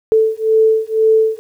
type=beating tone pair; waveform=sine; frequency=439.8 / 441.8 Hz; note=A4 / A4; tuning=-1 / +7 cents; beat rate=2 Hz; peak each=-13 dBFS; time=0.12-1.39 s; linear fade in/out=0 ms; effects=8-bit